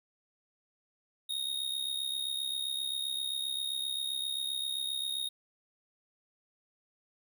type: tone with amplitude modulation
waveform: square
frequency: 3729 Hz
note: A#7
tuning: in tune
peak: -30 dBFS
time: 1.29-5.29 s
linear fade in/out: 10 ms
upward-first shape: sine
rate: 67.6 Hz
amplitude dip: 70%
effects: none